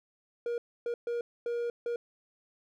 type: tone bursts at uneven times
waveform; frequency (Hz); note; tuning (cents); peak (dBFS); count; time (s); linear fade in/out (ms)
triangle; 474.1; A#4; +29; -28; 5; 0.46-0.58 / 0.86-0.94 / 1.07-1.21 / 1.46-1.7 / 1.86-1.96; 2
effects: none